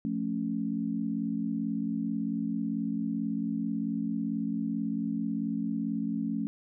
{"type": "chord", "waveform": "sine", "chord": "F augmented", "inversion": "none", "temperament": "equal with one note detuned", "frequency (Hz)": [174.61, 219.1, 277.2], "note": ["F3", "A3", "C#4"], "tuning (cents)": [0, -7, 0], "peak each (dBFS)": [-36, -31, -33], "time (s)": [0.05, 6.47], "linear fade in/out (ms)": 0, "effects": []}